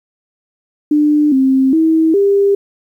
sine tone with pitch steps, 298.4 / 265.1 / 321.2 / 399.2 Hz, D4 / C4 / E4 / G4, +28 / +23 / -45 / +32 cents, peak -8 dBFS, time 0.91-2.55 s, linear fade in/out 5 ms, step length 410 ms, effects 8-bit

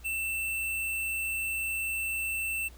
sine tone with sample-and-hold, 2669 Hz, E7, 21 cents sharp, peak -29 dBFS, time 0.04-2.69 s, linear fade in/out 20 ms, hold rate 11025 Hz, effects added 60 Hz sine -47 dBFS peak until 2.77 s + pink hiss -57 dBFS RMS until 2.77 s

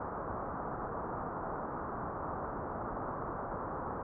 white low-pass noise, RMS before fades -39 dBFS, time 0-4.03 s, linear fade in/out 5 ms, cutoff 1300 Hz, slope 48 dB/octave, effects none

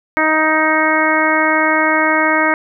harmonic tone, 312.9 Hz, D#4, 10 cents sharp, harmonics 1 / 2 / 3 / 4 / 5 / 6 / 7, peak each -19 / -19 / -19 / -19 / -19 / -19 / -19 dBFS, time 0.17-2.54 s, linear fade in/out 0 ms, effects none

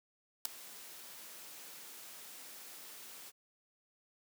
white noise with ADSR envelope, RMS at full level -28 dBFS, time 0.45-3.32 s, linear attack 4 ms, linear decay 4 ms, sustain -23 dB, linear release 38 ms, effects high-pass 200 Hz 12 dB/octave

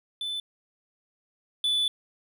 triangle tone pair in turn, 3511 / 3477 Hz, A7 / A7, -4 / -21 cents, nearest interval unison, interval 17 cents, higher first, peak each -28 / -21 dBFS, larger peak second, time 0.21-0.4 / 1.64-1.88 s, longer second, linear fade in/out 2 ms, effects none

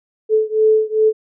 sine beating tone pair, 433.9 / 436.4 Hz, A4 / A4, -24 / -14 cents, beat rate 2.5 Hz, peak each -14 / -15 dBFS, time 0.29-1.13 s, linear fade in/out 50 ms, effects none

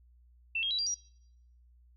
sine tone with pitch steps, 2680 / 3243 / 3924 / 4748 / 5745 Hz, E7 / G#7 / B7 / D8 / F8, +28 / -42 / -12 / +18 / +48 cents, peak -29 dBFS, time 0.55-0.945 s, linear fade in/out 5 ms, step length 79 ms, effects noise-tail reverb RT60 0.8 s tail -25 dB re dry + added 60 Hz sine -58 dBFS peak until 1.96 s

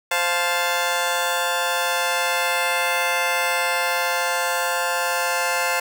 15% pulse chord, F major, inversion second, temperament just, 523.8 / 698.5 / 873.1 Hz, C5 / F5 / A5, +2 / 0 / -14 cents, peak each -18 dBFS, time 0.11-5.8 s, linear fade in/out 5 ms, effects none

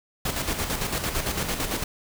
pink noise with tremolo, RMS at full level -26 dBFS, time 0.25-1.84 s, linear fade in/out 5 ms, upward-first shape square, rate 8.9 Hz, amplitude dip 50%, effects none

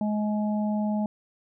harmonic tone, 211 Hz, G#3, 28 cents sharp, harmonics 1 / 3 / 4, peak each -24 / -34 / -36 dBFS, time 0.01-1.06 s, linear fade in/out 2 ms, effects none

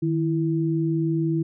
sine tone pair together, 155.73 / 329.6 Hz, D#3 / E4, +2 / 0 cents, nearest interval octave + minor second, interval 1298 cents, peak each -23 dBFS, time 0.02-1.43 s, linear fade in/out 10 ms, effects none

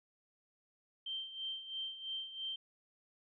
sine tone with tremolo, 3136 Hz, G7, in tune, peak -37 dBFS, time 1.06-2.56 s, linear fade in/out 5 ms, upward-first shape sine, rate 3 Hz, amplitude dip 70%, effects none

